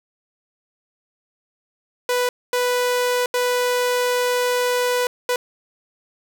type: tone bursts at uneven times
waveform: sawtooth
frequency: 493.9 Hz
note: B4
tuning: in tune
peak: -14 dBFS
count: 4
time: 2.09-2.29 / 2.53-3.26 / 3.34-5.07 / 5.29-5.36 s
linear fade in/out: 2 ms
effects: none